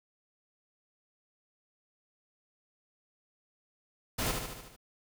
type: noise with echo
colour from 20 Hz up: pink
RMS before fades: -32 dBFS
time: 4.18-4.32 s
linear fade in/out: 10 ms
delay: 74 ms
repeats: 6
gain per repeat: -4 dB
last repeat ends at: 4.764 s
effects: none